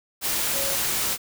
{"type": "tone in noise", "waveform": "sine", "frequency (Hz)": 551, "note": "C#5", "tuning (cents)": -11, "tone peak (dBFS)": -32, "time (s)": [0.52, 0.78], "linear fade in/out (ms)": 50, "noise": "white", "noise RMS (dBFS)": -25, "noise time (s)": [0.21, 1.18], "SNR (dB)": -10, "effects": []}